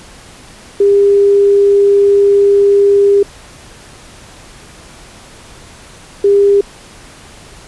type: tone bursts at uneven times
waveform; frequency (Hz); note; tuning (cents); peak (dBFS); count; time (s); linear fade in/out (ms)
sine; 401.6; G4; +42; -5; 2; 0.8-3.23 / 6.24-6.61; 5
effects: pink hiss -37 dBFS RMS until 7.67 s + resampled to 24000 Hz